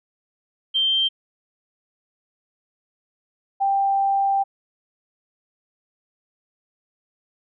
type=tone pair in turn; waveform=sine; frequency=3151 / 787.8 Hz; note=G7 / G5; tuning=+8 / +8 cents; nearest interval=2 octaves; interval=2400 cents; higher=first; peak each=-17 dBFS; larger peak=neither; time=0.74-1.09 / 3.6-4.44 s; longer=second; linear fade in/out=20 ms; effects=none